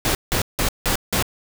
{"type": "noise bursts", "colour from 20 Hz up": "pink", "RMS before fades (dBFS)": -20, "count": 5, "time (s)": [0.05, 1.225], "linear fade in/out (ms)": 0, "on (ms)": 99, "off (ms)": 170, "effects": []}